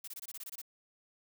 blue noise bursts, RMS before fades -44 dBFS, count 10, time 0.04-0.617 s, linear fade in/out 5 ms, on 37 ms, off 23 ms, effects none

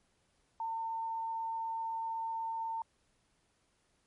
sine tone, 904 Hz, A5, 47 cents sharp, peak -34 dBFS, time 0.6-2.82 s, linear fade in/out 2 ms, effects pink hiss -74 dBFS RMS until 4.06 s + MP3 48 kbps

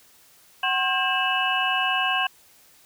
sine tone cluster, 750 / 1069 / 1604 / 2635 / 2925 Hz, F#5 / C6 / G6 / E7 / F#7, +23 / +37 / +39 / -1 / -21 cents, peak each -27 dBFS, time 0.63-2.27 s, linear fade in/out 5 ms, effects white hiss -55 dBFS RMS until 2.85 s

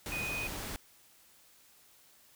sine tone in noise, 2489 Hz, D#7, in tune, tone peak -35 dBFS, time 0.12-0.47 s, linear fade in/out 0 ms, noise pink, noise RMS -40 dBFS, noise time 0.06-0.76 s, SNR +2 dB, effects white hiss -62 dBFS RMS until 2.35 s

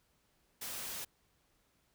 white noise, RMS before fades -42 dBFS, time 0.61-1.05 s, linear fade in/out 10 ms, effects pink hiss -74 dBFS RMS until 1.94 s

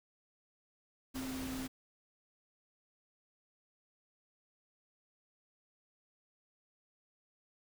sine tone in noise, 261.6 Hz, C4, in tune, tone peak -39 dBFS, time 1.14-1.68 s, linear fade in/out 20 ms, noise pink, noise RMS -45 dBFS, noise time 1.14-1.68 s, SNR +3 dB, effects none

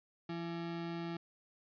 square ring-modulated tone, 253.2 Hz, B3, 43 cents sharp, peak -36 dBFS, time 0.29-1.17 s, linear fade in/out 5 ms, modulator 83.1 Hz, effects resampled to 11025 Hz

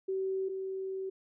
sine tone pair in turn, 382.1 / 382.1 Hz, G4 / G4, -44 / -44 cents, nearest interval unison, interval 0 cents, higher neither, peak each -30 / -34 dBFS, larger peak first, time 0.08-0.49 / 0.49-1.1 s, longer second, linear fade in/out 10 ms, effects none

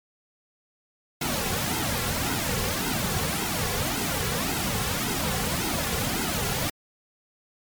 pink noise with flanger, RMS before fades -27 dBFS, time 1.21-6.7 s, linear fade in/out 5 ms, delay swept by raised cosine 1.7 to 3.3 ms, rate 1.8 Hz, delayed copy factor -0.7, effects MP3 96 kbps

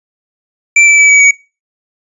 square tone with pitch steps, 2341 / 2319 / 2298 / 2277 / 2256 Hz, D7 / D7 / D7 / C#7 / C#7, -6 / -22 / -38 / +46 / +30 cents, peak -4 dBFS, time 0.76-1.31 s, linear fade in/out 5 ms, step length 110 ms, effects noise-tail reverb RT60 0.3 s tail -21 dB re dry + resampled to 22050 Hz

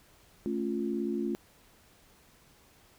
sine chord, A augmented, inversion none, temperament equal, 220 / 277.2 / 349.2 Hz, A3 / C#4 / E#4, 0 / 0 / 0 cents, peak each -33 / -35 / -33 dBFS, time 0.46-1.35 s, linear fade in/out 0 ms, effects pink hiss -61 dBFS RMS until 2.98 s

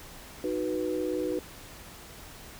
sine chord, B major, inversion first, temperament equal with one note detuned, 311.1 / 370 / 491.6 Hz, D#4 / F#4 / B4, 0 / 0 / -8 cents, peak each -32 dBFS, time 0.44-1.39 s, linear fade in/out 2 ms, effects pink hiss -47 dBFS RMS until 2.59 s

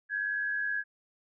sine tone pair together, 1578 / 1677.3 Hz, G6 / G#6, +11 / +17 cents, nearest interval minor second, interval 106 cents, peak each -35 / -30 dBFS, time 0.09-0.84 s, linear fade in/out 50 ms, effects none

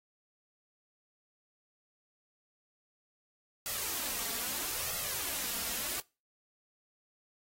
white noise with flanger, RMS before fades -36 dBFS, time 3.66-6 s, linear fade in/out 0 ms, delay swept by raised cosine 1.5 to 4.4 ms, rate 0.77 Hz, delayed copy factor +0.55, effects noise-tail reverb RT60 0.3 s tail -24 dB re dry + AAC 48 kbps

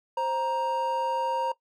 triangle tone pair together, 525.9 / 937 Hz, C5 / A#5, +9 / +9 cents, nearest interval minor seventh, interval 1000 cents, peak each -29 / -24 dBFS, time 0.17-1.52 s, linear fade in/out 5 ms, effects noise-tail reverb RT60 0.1 s tail -18 dB re dry

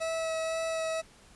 40% pulse tone with vibrato, 648 Hz, E5, 30 cents flat, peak -29 dBFS, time 0-1.02 s, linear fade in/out 20 ms, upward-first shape sine, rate 2 Hz, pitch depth 11 cents each way, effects pink hiss -57 dBFS RMS until 1.35 s + resampled to 24000 Hz

